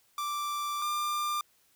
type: tone pair in turn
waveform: 45% pulse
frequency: 1174.7 / 1193.9 Hz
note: D6 / D6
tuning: 0 / +28 cents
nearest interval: unison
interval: 28 cents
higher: second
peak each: -31 / -29 dBFS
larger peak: second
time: 0.18-0.82 / 0.82-1.41 s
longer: first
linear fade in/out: 2 ms
effects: white hiss -67 dBFS RMS until 1.75 s